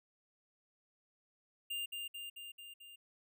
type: tone with echo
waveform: square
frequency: 2802 Hz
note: F7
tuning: 5 cents sharp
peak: -38 dBFS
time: 1.7-1.86 s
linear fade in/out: 10 ms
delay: 220 ms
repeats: 5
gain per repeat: -3 dB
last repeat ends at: 2.96 s
effects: none